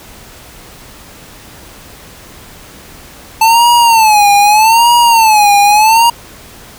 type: tone with vibrato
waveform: square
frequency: 880 Hz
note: A5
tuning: in tune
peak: -5 dBFS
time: 3.41-6.1 s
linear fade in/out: 5 ms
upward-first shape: sine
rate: 0.81 Hz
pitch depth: 140 cents each way
effects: pink hiss -35 dBFS RMS until 6.78 s